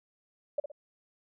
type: tone with echo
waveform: sine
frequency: 580 Hz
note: D5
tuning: 22 cents flat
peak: -25 dBFS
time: 0.58-0.6 s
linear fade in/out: 5 ms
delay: 59 ms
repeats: 2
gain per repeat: -9 dB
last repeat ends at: 0.718 s
effects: none